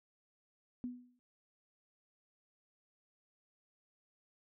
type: tone with exponential decay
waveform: sine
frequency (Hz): 246.9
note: B3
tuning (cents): 0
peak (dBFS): -35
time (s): 0.84-1.19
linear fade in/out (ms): 0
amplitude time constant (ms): 74
effects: none